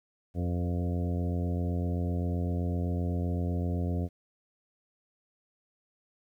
harmonic tone with a mistuned harmonic, 87.8 Hz, F2, 10 cents sharp, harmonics 1 / 2 / 3 / 4 / 5 / 6 / 7 / 8, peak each -29 / -34 / -37 / -43 / -43 / -45 / -46 / -47 dBFS, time 0.34-4.09 s, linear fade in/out 50 ms, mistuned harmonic 6, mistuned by -16 cents, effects 11-bit

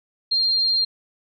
sine tone, 4196 Hz, C8, 4 cents sharp, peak -17 dBFS, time 0.31-0.85 s, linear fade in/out 10 ms, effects none

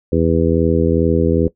harmonic tone, 82.41 Hz, E2, in tune, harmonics 1 / 2 / 3 / 4 / 5 / 6, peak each -19 / -19 / -19 / -19 / -19 / -19 dBFS, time 0.12-1.48 s, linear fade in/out 5 ms, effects noise-tail reverb RT60 0.1 s tail -18 dB re dry

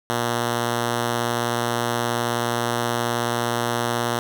5% pulse tone, 118.9 Hz, A#2, 35 cents sharp, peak -10 dBFS, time 0.1-4.19 s, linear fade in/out 0 ms, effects none

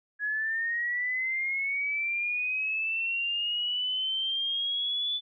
sine linear sweep, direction up, 1672 to 3488 Hz, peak -27 dBFS, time 0.19-5.21 s, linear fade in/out 50 ms, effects none

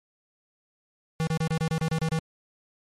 square tone bursts, 160.8 Hz, E3, 43 cents flat, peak -24 dBFS, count 10, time 1.2-2.189 s, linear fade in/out 0 ms, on 71 ms, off 31 ms, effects low-pass 10000 Hz 12 dB/octave + MP3 64 kbps

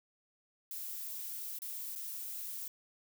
violet noise with dropouts, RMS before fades -42 dBFS, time 0.71-2.68 s, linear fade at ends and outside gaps 1 ms, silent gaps 1.588-1.619 / 1.953-1.959 s, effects none

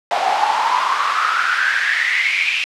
pink noise with high-pass filter sweep, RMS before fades -17 dBFS, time 0.11-2.64 s, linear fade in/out 0 ms, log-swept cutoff 710 to 2600 Hz, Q 8.3, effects low-pass 4000 Hz 12 dB/octave

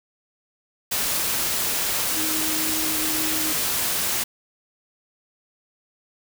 sine tone in noise, 313.4 Hz, D#4, 13 cents sharp, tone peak -30 dBFS, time 2.16-3.53 s, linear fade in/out 10 ms, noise white, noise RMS -24 dBFS, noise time 0.91-4.24 s, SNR -9 dB, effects none

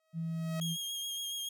sawtooth tone with exponential growth, 637 Hz, D#5, 41 cents sharp, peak -34 dBFS, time 0-0.6 s, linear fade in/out 1 ms, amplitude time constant 130 ms
sine tone, 164.81 Hz, E3, in tune, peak -33 dBFS, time 0.13-0.77 s, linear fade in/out 50 ms
sawtooth tone with vibrato, 3252 Hz, G#7, 37 cents flat, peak -33 dBFS, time 0.61-1.49 s, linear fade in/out 5 ms, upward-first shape sine, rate 7.1 Hz, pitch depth 21 cents each way
effects none

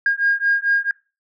sine beating tone pair, 1621 / 1625.5 Hz, G#6 / G#6, -42 / -38 cents, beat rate 4.5 Hz, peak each -18 / -18 dBFS, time 0.06-0.91 s, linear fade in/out 2 ms, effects noise-tail reverb RT60 0.3 s tail -24 dB re dry + tanh soft clip ceiling -8 dBFS

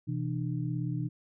sine tone cluster, 127.4 / 164.8 / 301.1 Hz, C3 / E3 / D4, -46 / 0 / +43 cents, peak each -32 / -34 / -38 dBFS, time 0.07-1.09 s, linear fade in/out 20 ms, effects none

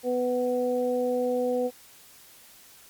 harmonic tone, 248.5 Hz, B3, 11 cents sharp, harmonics 1 / 2 / 3, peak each -30 / -24 / -35 dBFS, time 0.03-1.71 s, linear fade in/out 50 ms, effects white hiss -52 dBFS RMS until 2.89 s + MP3 96 kbps

